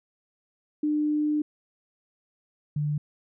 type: tone pair in turn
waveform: sine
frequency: 300.2 / 148.42 Hz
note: D4 / D3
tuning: +38 / +19 cents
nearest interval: octave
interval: 1219 cents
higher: first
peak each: -22 / -24 dBFS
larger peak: first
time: 0.83-1.42 / 2.76-2.98 s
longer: first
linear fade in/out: 5 ms
effects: none